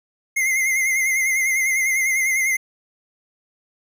square tone with vibrato, 2100 Hz, C7, 6 cents sharp, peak -18 dBFS, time 0.36-2.57 s, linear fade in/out 10 ms, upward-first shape sine, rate 10 Hz, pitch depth 56 cents each way, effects none

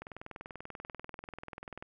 click train, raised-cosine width 0.5 ms, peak -28 dBFS, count 38, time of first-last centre 0.02-1.825 s, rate 20.5 Hz, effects none

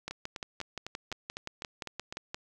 two click trains, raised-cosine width 0.2 ms, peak -19 / -21 dBFS, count 14 / 9, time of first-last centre 0.08-2.345 / 0.11-2.125 s, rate 5.74 / 3.97 Hz, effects none

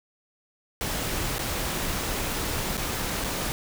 pink noise with dropouts, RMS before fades -29 dBFS, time 0.81-3.52 s, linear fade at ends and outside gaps 0 ms, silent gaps 1.383-1.392 / 2.77-2.777 / 3.24-3.245 s, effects none

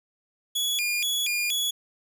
sawtooth tone with vibrato, 2860 Hz, F7, 41 cents sharp, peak -21 dBFS, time 0.55-1.71 s, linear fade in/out 10 ms, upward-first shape square, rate 2.1 Hz, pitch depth 290 cents each way, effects none

